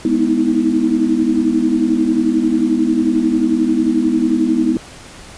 sine chord, E major seventh, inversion first, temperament equal with one note detuned, 207.7 / 246.9 / 311.1 / 322.3 Hz, G#3 / B3 / D#4 / E4, 0 / 0 / 0 / -39 cents, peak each -22 / -16 / -19 / -16 dBFS, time 0.05-4.77 s, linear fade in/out 2 ms, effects pink hiss -37 dBFS RMS until 5.37 s + resampled to 22050 Hz

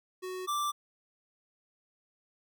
square tone pair in turn, 370 / 1174.7 Hz, F#4 / D6, 0 / 0 cents, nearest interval octave + minor sixth, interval 2000 cents, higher second, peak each -37 / -30 dBFS, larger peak second, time 0.22-0.47 / 0.47-0.72 s, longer neither, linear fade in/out 20 ms, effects none

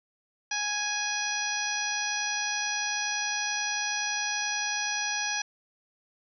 harmonic tone, 830.6 Hz, G#5, in tune, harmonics 1 / 2 / 3 / 4 / 5 / 6 / 7, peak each -36 / -33 / -35 / -39 / -40 / -38 / -33 dBFS, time 0.51-5.42 s, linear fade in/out 5 ms, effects none

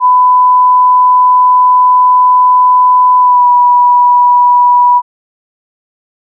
sine tone with pitch glide, 1000 to 978.9 Hz, B5 to B5, +21 to -16 cents, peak -3 dBFS, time 0-5.02 s, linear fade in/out 50 ms, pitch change -37 cents, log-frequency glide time 3.19-3.48 s, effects none

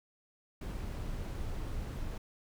brown noise, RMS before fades -38 dBFS, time 0.61-2.18 s, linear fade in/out 5 ms, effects none

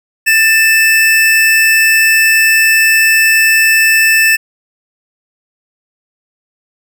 square tone pair together, 1778 / 2625 Hz, A6 / E7, +18 / -8 cents, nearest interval perfect fifth, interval 674 cents, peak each -10 dBFS, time 0.26-4.37 s, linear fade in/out 20 ms, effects none

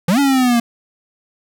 square exponential two-way sweep, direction up then down, 160 to 285.8 to 231.6 Hz, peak -12 dBFS, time 0.08-0.6 s, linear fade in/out 5 ms, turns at 0.19 s, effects none

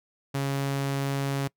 sawtooth tone, 138.3 Hz, C#3, 4 cents flat, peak -22 dBFS, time 0.34-1.48 s, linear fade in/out 10 ms, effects noise-tail reverb RT60 0.1 s tail -24 dB re dry

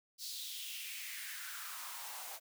white noise with high-pass filter sweep, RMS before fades -45 dBFS, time 0.18-2.4 s, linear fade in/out 50 ms, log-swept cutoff 4600 to 670 Hz, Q 3.5, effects none

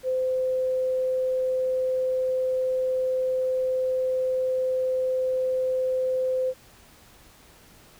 sine tone, 515 Hz, C5, 28 cents flat, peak -22 dBFS, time 0.03-6.54 s, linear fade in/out 50 ms, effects pink hiss -53 dBFS RMS until 7.99 s

